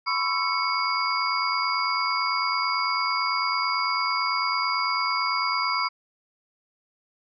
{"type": "tone cluster", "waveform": "sine", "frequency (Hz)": [1010, 1099, 1329, 2210, 4822], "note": ["B5", "C#6", "E6", "C#7", "D8"], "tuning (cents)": [39, -15, 14, -6, 45], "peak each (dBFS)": -29, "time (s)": [0.06, 5.89], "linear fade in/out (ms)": 20, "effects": []}